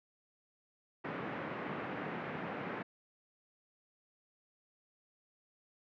pink band-pass noise, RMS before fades -41 dBFS, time 1.04-2.83 s, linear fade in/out 10 ms, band 150 to 2200 Hz, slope 24 dB/octave, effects none

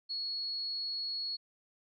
sine tone, 4347 Hz, C#8, 35 cents flat, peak -34 dBFS, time 0.09-1.37 s, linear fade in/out 20 ms, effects none

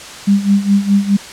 sine tone with tremolo, 200 Hz, G3, 35 cents sharp, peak -6 dBFS, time 0.27-1.17 s, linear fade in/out 10 ms, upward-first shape sine, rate 4.8 Hz, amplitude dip 80%, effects white hiss -31 dBFS RMS until 1.32 s + low-pass 7000 Hz 12 dB/octave

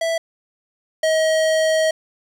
square tone pair in turn, 659 / 634.6 Hz, E5 / D#5, -1 / +34 cents, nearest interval minor second, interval 65 cents, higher first, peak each -19 / -16 dBFS, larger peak second, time 0.01-0.18 / 1.03-1.91 s, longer second, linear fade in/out 5 ms, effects low-pass 9000 Hz 12 dB/octave + 7-bit

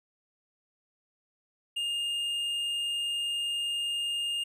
sine tone with tanh clipping, 2825 Hz, F7, 19 cents sharp, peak -30 dBFS, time 1.76-4.44 s, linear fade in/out 10 ms, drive 7 dB, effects none

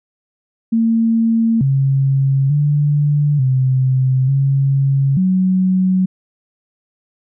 sine tone with pitch steps, 227.1 / 136.1 / 146.5 / 130.4 / 137.1 / 186.2 Hz, A#3 / C#3 / D3 / C3 / C#3 / F#3, -45 / -31 / -4 / -5 / -19 / +11 cents, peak -11 dBFS, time 0.72-6.06 s, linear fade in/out 10 ms, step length 890 ms, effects none

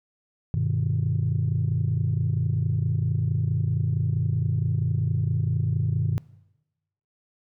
sine chord, G augmented, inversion none, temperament just, 98 / 122.5 / 153.12 Hz, G2 / B2 / D#3, 0 / -14 / -27 cents, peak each -25 dBFS, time 0.54-6.18 s, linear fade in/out 0 ms, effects noise-tail reverb RT60 1.0 s tail -23 dB re dry + tanh soft clip ceiling -15 dBFS

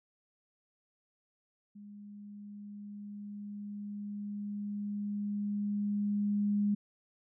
sine tone with level ramp, 205.2 Hz, G#3, 21 cents flat, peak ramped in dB -47 to -26 dBFS, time 1.75-6.75 s, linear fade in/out 10 ms, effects none

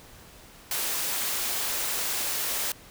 white high-pass noise, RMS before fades -29 dBFS, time 0.71-2.72 s, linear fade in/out 2 ms, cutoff 310 Hz, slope 12 dB/octave, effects pink hiss -50 dBFS RMS until 2.9 s

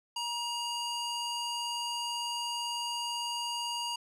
square tone with band-pass filter, 949 Hz, A#5, 31 cents sharp, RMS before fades -35 dBFS, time 0.16-3.96 s, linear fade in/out 5 ms, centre 4300 Hz, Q 0.74, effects resampled to 32000 Hz

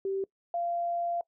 sine tone pair in turn, 388.2 / 689.8 Hz, G4 / F5, -17 / -22 cents, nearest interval minor seventh, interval 995 cents, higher second, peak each -28 dBFS, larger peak neither, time 0.05-0.24 / 0.54-1.21 s, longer second, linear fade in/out 2 ms, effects noise-tail reverb RT60 0.1 s tail -22 dB re dry

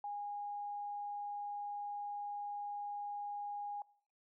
sine tone, 820 Hz, G#5, 22 cents flat, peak -39 dBFS, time 0.04-3.82 s, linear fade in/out 2 ms, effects noise-tail reverb RT60 0.6 s tail -23 dB re dry

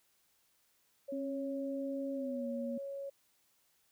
sine tone, 554.4 Hz, C#5, in tune, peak -39 dBFS, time 1.08-3.1 s, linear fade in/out 10 ms
sine tone with pitch glide, 271.7 to 237.9 Hz, C#4 to A#3, -35 to +35 cents, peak -37 dBFS, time 1.12-2.78 s, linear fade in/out 5 ms, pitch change -230 cents, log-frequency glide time 2.14-2.47 s
effects white hiss -73 dBFS RMS until 3.91 s

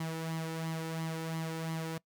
sawtooth tone with flanger, 162.1 Hz, E3, 29 cents flat, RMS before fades -37 dBFS, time 0-1.98 s, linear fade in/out 5 ms, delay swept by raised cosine 0.96 to 2.26 ms, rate 2.9 Hz, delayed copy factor +0.55, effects noise-tail reverb RT60 0.1 s tail -22 dB re dry

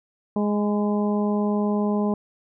harmonic tone with a mistuned harmonic, 207.7 Hz, G#3, in tune, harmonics 1 / 2 / 3 / 4 / 5, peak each -21 / -27 / -31 / -33 / -35 dBFS, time 0.36-2.14 s, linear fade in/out 2 ms, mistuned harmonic 5, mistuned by -28 cents, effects none

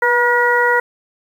harmonic tone with a mistuned harmonic, 479.8 Hz, A#4, 50 cents sharp, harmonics 1 / 2 / 3 / 4, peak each -17 / -17 / -17 / -17 dBFS, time 0.02-0.8 s, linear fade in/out 5 ms, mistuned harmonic 1, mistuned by +27 cents, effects 7-bit

